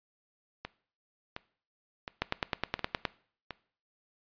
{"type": "two click trains", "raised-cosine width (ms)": 0.3, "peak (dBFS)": [-12, -21], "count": [9, 5], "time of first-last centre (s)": [[2.22, 3.052], [0.65, 3.507]], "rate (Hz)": [9.61, 1.4], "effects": ["noise-tail reverb RT60 0.5 s tail -20 dB re dry", "resampled to 11025 Hz"]}